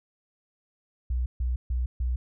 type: tone bursts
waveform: sine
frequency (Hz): 61.74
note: B1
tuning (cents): 0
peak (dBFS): -24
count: 4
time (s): 1.1-2.16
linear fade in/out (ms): 5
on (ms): 160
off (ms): 140
effects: none